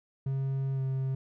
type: tone with pitch glide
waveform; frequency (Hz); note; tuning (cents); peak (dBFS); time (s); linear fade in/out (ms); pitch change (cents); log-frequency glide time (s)
triangle; 135 to 132.91; C#3 to C3; -45 to +28; -26; 0.26-1.15; 5; -27; 0.74-0.81
effects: none